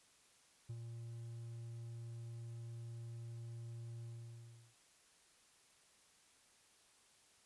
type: tone with ADSR envelope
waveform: triangle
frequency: 116.54 Hz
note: A#2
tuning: in tune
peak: -40 dBFS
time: 0.69-4.75 s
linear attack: 10 ms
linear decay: 52 ms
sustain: -4 dB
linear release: 720 ms
effects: white hiss -69 dBFS RMS until 7.45 s + resampled to 24000 Hz